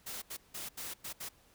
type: noise bursts at uneven times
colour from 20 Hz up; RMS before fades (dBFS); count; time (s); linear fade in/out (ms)
white; -42; 6; 0.06-0.22 / 0.3-0.37 / 0.54-0.69 / 0.77-0.94 / 1.04-1.13 / 1.2-1.29; 10
effects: pink hiss -65 dBFS RMS until 1.54 s